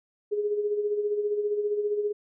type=tone with tremolo; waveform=sine; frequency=415.5 Hz; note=G#4; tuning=1 cent sharp; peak=-22 dBFS; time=0.31-2.13 s; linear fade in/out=20 ms; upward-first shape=sine; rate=15 Hz; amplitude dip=55%; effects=none